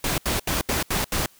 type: noise bursts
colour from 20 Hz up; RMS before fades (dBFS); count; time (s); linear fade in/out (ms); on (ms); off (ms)
pink; -24; 6; 0.04-1.26; 2; 140; 76
effects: white hiss -55 dBFS RMS until 1.39 s